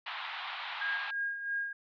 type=band-pass noise; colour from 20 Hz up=pink; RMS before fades=-40 dBFS; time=0.06-1.11 s; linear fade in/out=5 ms; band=790 to 3900 Hz; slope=48 dB/octave
type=tone with tremolo; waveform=sine; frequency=1626 Hz; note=G#6; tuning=37 cents flat; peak=-30 dBFS; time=0.81-1.73 s; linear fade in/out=5 ms; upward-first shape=sine; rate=3 Hz; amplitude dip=60%
effects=none